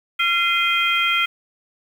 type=tone cluster; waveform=sine; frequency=1372 / 2071 / 2478 / 3202 Hz; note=F6 / C7 / D#7 / G7; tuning=-31 / -18 / -8 / +36 cents; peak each=-22 dBFS; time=0.19-1.26 s; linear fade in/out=10 ms; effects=7-bit